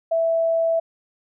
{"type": "tone", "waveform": "sine", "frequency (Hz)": 659.3, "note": "E5", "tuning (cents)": 0, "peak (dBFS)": -17, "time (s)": [0.11, 0.8], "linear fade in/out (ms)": 10, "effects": []}